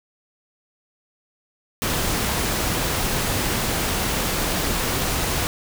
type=noise; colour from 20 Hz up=pink; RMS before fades=-23 dBFS; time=1.82-5.47 s; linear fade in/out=0 ms; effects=none